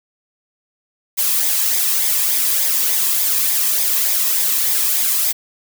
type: noise with flanger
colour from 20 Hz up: blue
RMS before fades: -17 dBFS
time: 1.17-5.33 s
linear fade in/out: 20 ms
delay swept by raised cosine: 0.69 to 1.42 ms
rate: 3.4 Hz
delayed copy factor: -0.5
effects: none